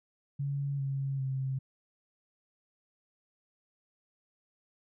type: tone with pitch steps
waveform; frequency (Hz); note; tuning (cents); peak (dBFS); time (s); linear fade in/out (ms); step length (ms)
sine; 140.5 / 136.74 / 133.07; C#3 / C#3 / C3; +24 / -23 / +30; -30; 0.39-1.59; 10; 400
effects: none